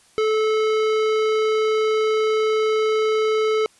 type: tone with hard clipping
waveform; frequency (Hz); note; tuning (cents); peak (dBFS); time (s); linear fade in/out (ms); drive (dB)
sine; 434.7; A4; -21; -19; 0.18-3.66; 0; 16
effects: white hiss -55 dBFS RMS until 3.79 s + resampled to 24000 Hz